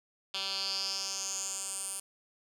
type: tone with band-pass filter sweep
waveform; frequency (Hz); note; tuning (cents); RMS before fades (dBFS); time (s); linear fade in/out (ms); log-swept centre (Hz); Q
10% pulse; 194; G3; -18; -36; 0.34-2; 2; 3800 to 9600; 5
effects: none